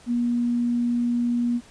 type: tone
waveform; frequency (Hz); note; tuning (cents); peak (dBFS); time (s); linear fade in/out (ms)
sine; 239.6; A#3; +48; -20; 0.06-1.61; 50
effects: pink hiss -51 dBFS RMS until 1.7 s + resampled to 22050 Hz